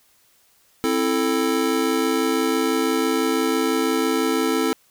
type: chord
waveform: square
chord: A minor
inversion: first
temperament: just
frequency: 264 / 330 / 440 Hz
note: C4 / E4 / A4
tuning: +16 / +2 / 0 cents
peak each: -24 dBFS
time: 0.84-4.73 s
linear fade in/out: 0 ms
effects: white hiss -59 dBFS RMS until 4.9 s